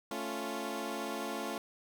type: chord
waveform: 15% pulse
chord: A augmented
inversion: none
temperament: equal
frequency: 220 / 277.2 / 349.2 Hz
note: A3 / C#4 / E#4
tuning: 0 / 0 / 0 cents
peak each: -34 dBFS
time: 0.11-1.58 s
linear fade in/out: 2 ms
effects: none